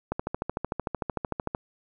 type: click train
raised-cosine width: 1 ms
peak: -14 dBFS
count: 20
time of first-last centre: 0.12-1.549 s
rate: 13.3 Hz
effects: none

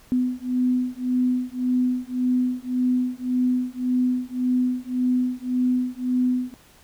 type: beating tone pair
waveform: sine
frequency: 250.3 / 252.1 Hz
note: B3 / B3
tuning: +23 / +36 cents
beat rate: 1.8 Hz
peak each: -23 dBFS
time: 0.12-6.54 s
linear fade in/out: 0 ms
effects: pink hiss -53 dBFS RMS until 6.83 s

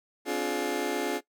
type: chord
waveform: 30% pulse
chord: D half-diminished seventh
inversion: third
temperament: just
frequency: 264.3 / 293.7 / 352.4 / 422.9 Hz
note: C4 / D4 / F4 / Ab4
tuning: +18 / 0 / +16 / +31 cents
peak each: -33 / -31 / -30 / -30 dBFS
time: 0.25-1.21 s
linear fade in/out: 50 ms
effects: noise-tail reverb RT60 0.1 s tail -18 dB re dry

